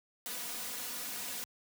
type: noise with comb filter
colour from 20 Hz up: white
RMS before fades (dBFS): -40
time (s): 0.26-1.44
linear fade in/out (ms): 0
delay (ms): 4.1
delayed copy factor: +0.85
effects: high-pass 80 Hz 12 dB/octave